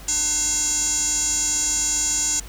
square tone with band-pass filter, 301.3 Hz, D4, 44 cents sharp, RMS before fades -22 dBFS, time 0.08-2.4 s, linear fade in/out 5 ms, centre 6900 Hz, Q 8.5, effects added 50 Hz sine -38 dBFS peak until 2.48 s + pink hiss -43 dBFS RMS until 2.48 s

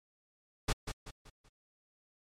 pink noise with echo, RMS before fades -29 dBFS, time 0.68-0.73 s, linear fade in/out 10 ms, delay 190 ms, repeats 4, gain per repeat -8 dB, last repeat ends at 1.49 s, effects low-pass 8000 Hz 12 dB/octave + MP3 64 kbps

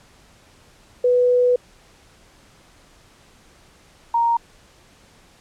sine tone pair in turn, 493.9 / 932.4 Hz, B4 / A#5, 0 / 0 cents, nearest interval major seventh, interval 1100 cents, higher second, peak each -13 / -15 dBFS, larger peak first, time 1.04-1.56 / 4.14-4.37 s, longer first, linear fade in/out 5 ms, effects pink hiss -52 dBFS RMS until 5.4 s + low-pass 9000 Hz 12 dB/octave

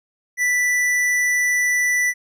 triangle tone with hard clipping, 1975.5 Hz, B6, in tune, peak -18 dBFS, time 0.37-2.14 s, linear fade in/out 50 ms, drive 15 dB, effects none

